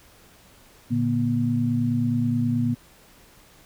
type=tone cluster; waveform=sine; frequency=115.5 / 144.9 / 240 Hz; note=A#2 / D3 / B3; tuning=-16 / -23 / -49 cents; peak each=-25 / -29 / -22 dBFS; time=0.9-2.75 s; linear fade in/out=20 ms; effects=pink hiss -53 dBFS RMS until 3.65 s